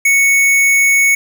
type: tone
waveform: square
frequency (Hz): 2217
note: C#7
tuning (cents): 0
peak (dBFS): -9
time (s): 0.05-1.15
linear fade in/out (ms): 5
effects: 7-bit